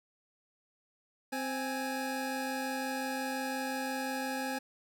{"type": "tone pair together", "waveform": "25% pulse", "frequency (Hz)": [261.6, 830.5], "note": ["C4", "G#5"], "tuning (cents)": [0, 0], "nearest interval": "octave + minor sixth", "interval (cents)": 2000, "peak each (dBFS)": [-32, -33], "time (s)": [1.32, 4.59], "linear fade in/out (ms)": 10, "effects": []}